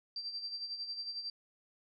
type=tone with tremolo; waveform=sine; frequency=4699 Hz; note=D8; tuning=in tune; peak=-36 dBFS; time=0.16-1.3 s; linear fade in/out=2 ms; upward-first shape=sine; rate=11 Hz; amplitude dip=60%; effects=none